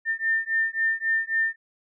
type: beating tone pair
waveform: sine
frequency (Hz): 1800 / 1803.7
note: A6 / A6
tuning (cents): +39 / +42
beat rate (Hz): 3.7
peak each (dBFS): -25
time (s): 0.05-1.56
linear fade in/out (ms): 50
effects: none